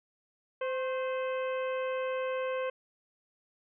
harmonic tone with a mistuned harmonic, 517 Hz, C5, 21 cents flat, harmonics 1 / 2 / 3 / 4 / 5 / 6, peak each -31 / -39 / -43 / -47 / -45 / -52 dBFS, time 0.61-2.7 s, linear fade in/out 5 ms, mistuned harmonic 2, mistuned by +55 cents, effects none

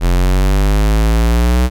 square exponential sweep, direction up, 43.18 to 63 Hz, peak -10 dBFS, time 0-1.7 s, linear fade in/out 50 ms, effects none

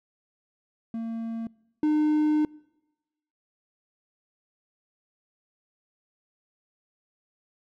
triangle tone pair in turn, 227.6 / 303.8 Hz, A#3 / D#4, -41 / -41 cents, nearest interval perfect fourth, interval 500 cents, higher second, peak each -27 / -18 dBFS, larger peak second, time 0.94-1.47 / 1.83-2.45 s, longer second, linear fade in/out 2 ms, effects noise-tail reverb RT60 1.0 s tail -24 dB re dry

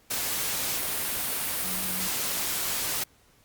sine tone in noise, 185 Hz, F#3, in tune, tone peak -37 dBFS, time 1.64-2.08 s, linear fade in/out 10 ms, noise white, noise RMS -29 dBFS, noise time 0.1-3.04 s, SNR -11 dB, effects pink hiss -61 dBFS RMS until 3.44 s + Opus 48 kbps

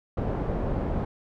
pink low-pass noise, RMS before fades -28 dBFS, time 0.17-1.05 s, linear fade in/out 5 ms, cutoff 670 Hz, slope 12 dB/octave, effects none

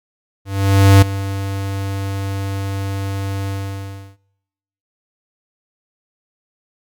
square tone with ADSR envelope, 98 Hz, G2, in tune, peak -5 dBFS, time 0.45-4.17 s, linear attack 570 ms, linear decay 8 ms, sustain -16 dB, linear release 690 ms, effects noise-tail reverb RT60 1.0 s tail -26 dB re dry + Opus 48 kbps

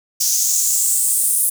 white noise with high-pass filter sweep, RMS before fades -17 dBFS, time 0.2-1.5 s, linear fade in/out 10 ms, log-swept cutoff 5800 to 10000 Hz, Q 4.2, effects none

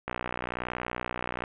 click train, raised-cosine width 0.5 ms, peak -16 dBFS, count 84, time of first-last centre 0.08-1.438 s, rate 61.1 Hz, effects resampled to 8000 Hz + 8-bit

